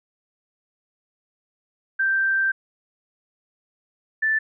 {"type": "tone pair in turn", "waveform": "sine", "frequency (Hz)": [1568, 1760], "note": ["G6", "A6"], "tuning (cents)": [0, 0], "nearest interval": "major second", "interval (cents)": 200, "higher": "second", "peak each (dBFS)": -18, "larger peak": "neither", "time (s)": [[1.99, 2.52], [4.22, 4.39]], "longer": "first", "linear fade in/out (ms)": 10, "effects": []}